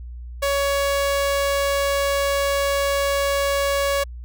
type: tone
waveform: sawtooth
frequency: 560 Hz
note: C#5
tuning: 18 cents sharp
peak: -15 dBFS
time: 0.42-4.04 s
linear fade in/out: 10 ms
effects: added 60 Hz sine -32 dBFS peak until 4.24 s